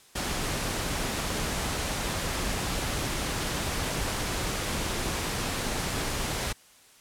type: noise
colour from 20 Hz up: pink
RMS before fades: -30 dBFS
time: 0.15-6.53 s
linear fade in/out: 10 ms
effects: white hiss -56 dBFS RMS until 7 s + low-pass 11000 Hz 12 dB/octave

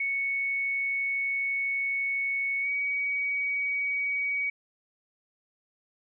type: tone with pitch glide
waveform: sine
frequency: 2217 to 2258 Hz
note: C#7 to C#7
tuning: 0 to +31 cents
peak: -26 dBFS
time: 0-4.5 s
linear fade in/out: 5 ms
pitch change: +31 cents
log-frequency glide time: 2.61-2.69 s
effects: none

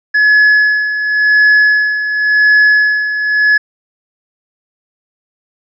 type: tone with tremolo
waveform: triangle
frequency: 1700 Hz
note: G#6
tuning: 40 cents sharp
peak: -3 dBFS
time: 0.14-3.58 s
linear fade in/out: 10 ms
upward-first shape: sine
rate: 0.92 Hz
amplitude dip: 65%
effects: resampled to 16000 Hz

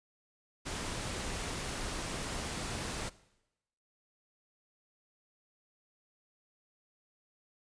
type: noise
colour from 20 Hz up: pink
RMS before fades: -38 dBFS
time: 0.65-3.1 s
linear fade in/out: 20 ms
effects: noise-tail reverb RT60 0.9 s tail -19 dB re dry + resampled to 22050 Hz

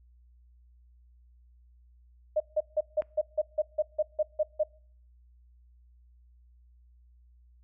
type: tone bursts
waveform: sine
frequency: 613 Hz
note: D#5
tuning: 26 cents flat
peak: -22 dBFS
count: 12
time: 2.36-4.636 s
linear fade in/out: 10 ms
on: 43 ms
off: 160 ms
type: click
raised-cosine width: 0.5 ms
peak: -28 dBFS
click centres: 3.021 s
effects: noise-tail reverb RT60 0.5 s tail -24 dB re dry + added 60 Hz sine -56 dBFS peak until 7.63 s

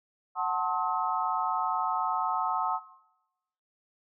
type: chord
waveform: sine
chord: F# diminished seventh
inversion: none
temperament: just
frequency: 740 / 888 / 1065.6 / 1278.7 Hz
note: F#5 / A5 / C6 / Eb6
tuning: 0 / +16 / +31 / +47 cents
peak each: -32 dBFS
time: 0.35-2.8 s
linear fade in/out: 50 ms
effects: noise-tail reverb RT60 0.9 s tail -17 dB re dry

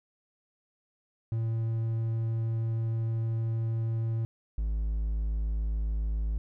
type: tone pair in turn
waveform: triangle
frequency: 113.3 / 53.61 Hz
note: A#2 / A1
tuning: -49 / -44 cents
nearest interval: octave + minor second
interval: 1295 cents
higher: first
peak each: -25 dBFS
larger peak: neither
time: 1.32-4.25 / 4.58-6.38 s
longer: first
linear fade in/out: 0 ms
effects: none

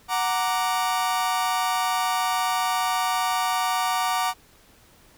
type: chord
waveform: 40% pulse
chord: Gb augmented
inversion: none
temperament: equal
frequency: 740 / 932.3 / 1174.7 Hz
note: Gb5 / Bb5 / D6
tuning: 0 / 0 / 0 cents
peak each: -25 / -26 / -26 dBFS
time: 0.08-4.34 s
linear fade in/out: 50 ms
effects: pink hiss -55 dBFS RMS until 5.17 s

